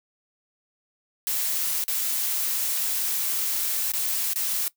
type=noise with dropouts; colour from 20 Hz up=blue; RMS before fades=-26 dBFS; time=1.27-4.68 s; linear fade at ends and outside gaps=0 ms; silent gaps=1.839-1.88 / 3.918-3.936 / 4.334-4.359 s; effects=noise-tail reverb RT60 0.1 s tail -19 dB re dry